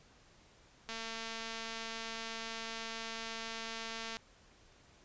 click train, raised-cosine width 0.2 ms, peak -25 dBFS, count 742, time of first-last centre 0.89-4.169 s, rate 226 Hz, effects pink hiss -63 dBFS RMS until 5.04 s + resampled to 16000 Hz

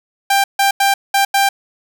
sawtooth tone bursts at uneven times, 791 Hz, G5, 15 cents sharp, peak -7 dBFS, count 5, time 0.3-0.44 / 0.59-0.71 / 0.8-0.94 / 1.14-1.25 / 1.34-1.49 s, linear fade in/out 5 ms, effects none

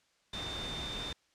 sine tone in noise, 3600 Hz, A7, 39 cents sharp, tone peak -39 dBFS, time 0.33-1.13 s, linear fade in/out 5 ms, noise pink, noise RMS -41 dBFS, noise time 0.33-1.13 s, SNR -1 dB, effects white hiss -71 dBFS RMS until 1.34 s + low-pass 6000 Hz 12 dB/octave

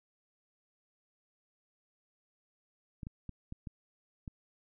clicks, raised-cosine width 5 ms, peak -29 dBFS, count 6, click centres 3.032 / 3.069 / 3.293 / 3.524 / 3.672 / 4.278 s, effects none

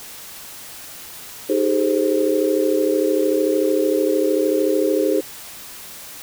sine chord, Ab major seventh, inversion second, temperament equal with one note detuned, 311.1 / 392 / 425.3 / 523.3 Hz, Eb4 / G4 / Ab4 / C5, 0 / 0 / +41 / 0 cents, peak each -21 dBFS, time 1.49-5.21 s, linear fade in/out 10 ms, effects white hiss -37 dBFS RMS until 6.22 s

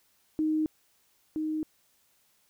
sine tone pair in turn, 311.1 / 311.1 Hz, D#4 / D#4, 0 / 0 cents, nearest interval unison, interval 0 cents, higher neither, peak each -24 / -28 dBFS, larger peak first, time 0.39-0.66 / 1.36-1.63 s, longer neither, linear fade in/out 0 ms, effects white hiss -68 dBFS RMS until 2.49 s

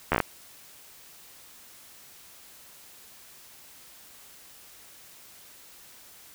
slowing click train, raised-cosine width 0.5 ms, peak -7 dBFS, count 6, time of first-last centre 0.12-0.203 s, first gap 12 ms, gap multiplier 1.16, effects white hiss -51 dBFS RMS until 6.34 s

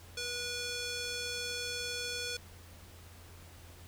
square tone with band-pass filter, 486.1 Hz, B4, 28 cents flat, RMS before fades -38 dBFS, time 0.17-2.37 s, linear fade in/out 5 ms, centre 4700 Hz, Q 1.1, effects added 86 Hz sine -53 dBFS peak until 3.87 s + pink hiss -56 dBFS RMS until 3.87 s

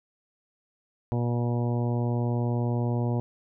harmonic tone, 120 Hz, B2, 49 cents flat, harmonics 1 / 2 / 3 / 4 / 5 / 6 / 7 / 8, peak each -25 / -31 / -35 / -37 / -39 / -41 / -42 / -43 dBFS, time 1.12-3.2 s, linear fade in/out 0 ms, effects none

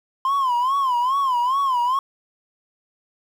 triangle tone with vibrato, 1035 Hz, C6, 19 cents flat, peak -15 dBFS, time 0.25-1.99 s, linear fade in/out 2 ms, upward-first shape sine, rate 2.4 Hz, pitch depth 140 cents each way, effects tanh soft clip ceiling -11 dBFS + 8-bit

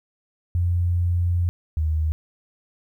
sine tone pair in turn, 87.6 / 78.22 Hz, F2 / D#2, +6 / +10 cents, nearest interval major second, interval 196 cents, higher first, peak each -18 / -19 dBFS, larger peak first, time 0.55-1.49 / 1.77-2.12 s, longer first, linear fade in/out 0 ms, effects 10-bit

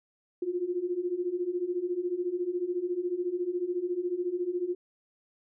sine beating tone pair, 346.5 / 360.5 Hz, F4 / F#4, -14 / -45 cents, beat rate 14 Hz, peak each -33 / -30 dBFS, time 0.42-4.75 s, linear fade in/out 5 ms, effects none

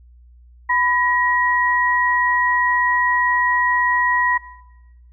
sine tone pair together, 996 / 1900.9 Hz, B5 / A#6, +14 / +33 cents, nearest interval major seventh, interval 1119 cents, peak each -18 dBFS, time 0.69-4.38 s, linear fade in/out 10 ms, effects noise-tail reverb RT60 1.0 s tail -18 dB re dry + added 60 Hz sine -44 dBFS peak until 5.12 s

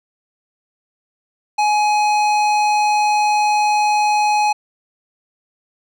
sine tone with hard clipping, 840 Hz, G#5, 19 cents sharp, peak -15 dBFS, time 1.58-4.53 s, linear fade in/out 10 ms, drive 14 dB, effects none

